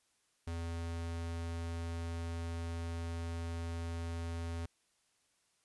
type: tone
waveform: square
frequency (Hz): 83.9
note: E2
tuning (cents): +31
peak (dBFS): -38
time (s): 0.47-4.66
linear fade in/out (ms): 5
effects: white hiss -75 dBFS RMS until 5.64 s + resampled to 24000 Hz